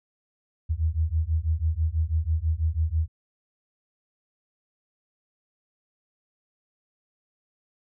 sine beating tone pair, 77.1 / 83.2 Hz, D#2 / E2, -15 / +17 cents, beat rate 6.1 Hz, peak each -25 dBFS, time 0.69-3.08 s, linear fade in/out 20 ms, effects none

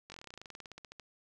slowing click train, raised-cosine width 0.2 ms, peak -30 dBFS, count 22, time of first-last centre 0.1-0.997 s, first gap 20 ms, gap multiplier 1.07, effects none

